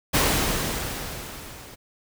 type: noise with level ramp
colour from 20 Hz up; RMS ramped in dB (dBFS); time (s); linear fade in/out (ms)
pink; -19 to -44; 0.13-1.76; 20
effects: none